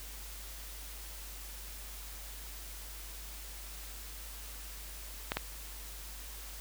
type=clicks; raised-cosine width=0.3 ms; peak=-15 dBFS; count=2; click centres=5.319 / 5.37 s; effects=added 50 Hz sine -46 dBFS peak until 6.6 s + white hiss -48 dBFS RMS until 6.6 s